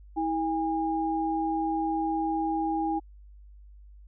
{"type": "tone pair together", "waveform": "sine", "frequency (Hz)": [322.6, 813], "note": ["E4", "G#5"], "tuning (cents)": [-37, -37], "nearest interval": "octave + major third", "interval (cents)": 1600, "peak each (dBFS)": -28, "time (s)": [0.16, 3], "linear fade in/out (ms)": 20, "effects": ["added 50 Hz sine -47 dBFS peak until 4.07 s"]}